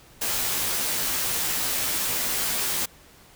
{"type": "noise with comb filter", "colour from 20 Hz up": "white", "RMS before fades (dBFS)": -26, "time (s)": [0.21, 2.86], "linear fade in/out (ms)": 10, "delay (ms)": 14, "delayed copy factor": -0.95, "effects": ["pink hiss -52 dBFS RMS until 3.35 s"]}